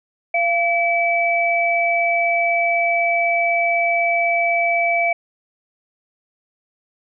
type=tone pair together; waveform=sine; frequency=686 / 2298 Hz; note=F5 / D7; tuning=-31 / -38 cents; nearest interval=octave + major sixth; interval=2093 cents; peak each=-18 dBFS; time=0.34-5.13 s; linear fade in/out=5 ms; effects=none